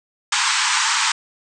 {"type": "band-pass noise", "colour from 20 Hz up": "pink", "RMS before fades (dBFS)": -19, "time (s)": [0.32, 1.12], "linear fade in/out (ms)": 5, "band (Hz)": [860, 8500], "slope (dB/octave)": 96, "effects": []}